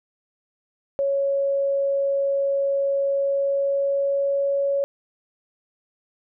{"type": "tone with pitch glide", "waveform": "sine", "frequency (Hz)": [554.4, 557.9], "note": ["C#5", "C#5"], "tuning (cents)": [0, 11], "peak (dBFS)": -19, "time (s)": [0.99, 4.84], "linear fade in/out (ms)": 0, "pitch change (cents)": 11, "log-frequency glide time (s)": [3.05, 4.49], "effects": []}